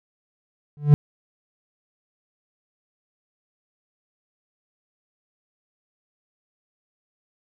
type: tone with exponential growth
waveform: triangle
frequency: 146.83 Hz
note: D3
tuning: in tune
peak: -3 dBFS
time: 0.77-0.94 s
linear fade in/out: 0 ms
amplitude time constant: 36 ms
effects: none